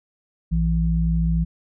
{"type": "tone pair together", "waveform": "sine", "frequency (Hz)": [58.41, 165.2], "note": ["A#1", "E3"], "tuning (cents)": [4, 4], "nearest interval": "octave + tritone", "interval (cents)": 1800, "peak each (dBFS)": -20, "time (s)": [0.51, 1.45], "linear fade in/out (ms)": 20, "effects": []}